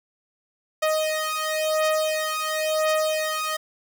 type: beating tone pair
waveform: sawtooth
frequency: 623 / 623.96 Hz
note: D#5 / D#5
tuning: +2 / +5 cents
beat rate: 0.96 Hz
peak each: -21 dBFS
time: 0.82-3.57 s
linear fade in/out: 10 ms
effects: none